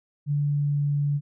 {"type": "tone with pitch glide", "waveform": "sine", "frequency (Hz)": [145.2, 144.28], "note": ["D3", "D3"], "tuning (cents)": [-19, -30], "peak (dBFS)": -21, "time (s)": [0.26, 1.21], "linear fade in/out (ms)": 50, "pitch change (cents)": -11, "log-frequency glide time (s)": [0.42, 0.86], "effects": []}